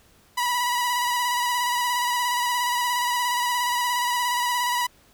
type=tone with vibrato; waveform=sawtooth; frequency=976 Hz; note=B5; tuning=21 cents flat; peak=-18 dBFS; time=0.37-4.87 s; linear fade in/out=10 ms; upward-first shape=square; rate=17 Hz; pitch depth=25 cents each way; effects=pink hiss -57 dBFS RMS until 5.13 s